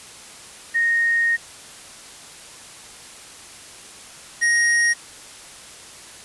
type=tone pair in turn; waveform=sine / square; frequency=1857 / 1875.3 Hz; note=A#6 / A#6; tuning=-7 / +10 cents; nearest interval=unison; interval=17 cents; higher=second; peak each=-16 dBFS; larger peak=neither; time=0.74-1.37 / 4.41-4.94 s; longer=first; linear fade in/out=20 ms; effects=white hiss -41 dBFS RMS until 6.24 s + resampled to 24000 Hz